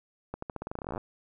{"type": "accelerating click train", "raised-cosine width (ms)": 1, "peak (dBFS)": -21, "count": 20, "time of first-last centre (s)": [0.34, 0.978], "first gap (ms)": 84, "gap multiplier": 0.88, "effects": []}